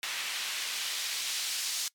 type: noise with band-pass filter sweep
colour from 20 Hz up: white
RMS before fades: -34 dBFS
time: 0.03-1.88 s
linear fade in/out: 0 ms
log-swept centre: 2400 to 4900 Hz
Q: 1
effects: noise-tail reverb RT60 0.1 s tail -22 dB re dry + MP3 96 kbps